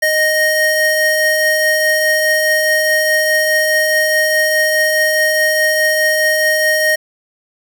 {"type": "tone pair together", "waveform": "square", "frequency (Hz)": [619.4, 1863], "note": ["D#5", "A#6"], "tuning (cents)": [-8, -2], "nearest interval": "octave + perfect fifth", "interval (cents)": 1906, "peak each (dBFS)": [-16, -14], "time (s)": [0.02, 6.96], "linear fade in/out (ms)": 10, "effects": []}